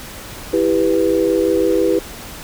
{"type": "chord", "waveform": "sine", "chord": "E minor", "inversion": "none", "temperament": "just", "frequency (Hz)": [329.6, 395.6, 494.4], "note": ["E4", "G4", "B4"], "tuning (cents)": [0, 16, 2], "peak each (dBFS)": -17, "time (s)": [0.53, 1.99], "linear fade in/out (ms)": 5, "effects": ["pink hiss -33 dBFS RMS until 2.43 s"]}